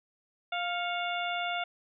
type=harmonic tone with a mistuned harmonic; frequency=700 Hz; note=F5; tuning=4 cents sharp; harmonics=1 / 2 / 3 / 4 / 5; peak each=-33 / -36 / -38 / -39 / -40 dBFS; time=0.52-1.64 s; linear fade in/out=5 ms; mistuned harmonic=3; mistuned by=+75 cents; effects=none